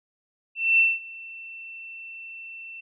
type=tone with ADSR envelope; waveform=sine; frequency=2687 Hz; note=E7; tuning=33 cents sharp; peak=-14 dBFS; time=0.55-2.81 s; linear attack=240 ms; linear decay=200 ms; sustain=-23 dB; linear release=11 ms; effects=none